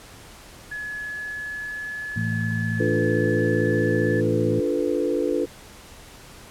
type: tone with pitch glide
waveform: sine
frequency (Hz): 1700 to 1731.7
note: G#6 to A6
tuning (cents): +40 to -28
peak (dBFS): -29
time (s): 0.71-4.21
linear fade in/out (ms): 10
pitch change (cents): +32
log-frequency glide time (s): 0.95-4.07
type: harmonic tone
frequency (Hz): 55.4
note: A1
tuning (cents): +13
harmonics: 2 / 3 / 4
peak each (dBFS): -25 / -29 / -29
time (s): 2.16-4.6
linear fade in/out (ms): 5
type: chord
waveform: sine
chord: B half-diminished seventh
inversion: first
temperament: equal with one note detuned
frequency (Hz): 293.7 / 349.2 / 440 / 497.9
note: D4 / F4 / A4 / B4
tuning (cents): 0 / 0 / 0 / +14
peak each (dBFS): -26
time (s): 2.79-5.46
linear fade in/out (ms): 20
effects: pink hiss -45 dBFS RMS until 6.5 s + low-pass 12000 Hz 12 dB/octave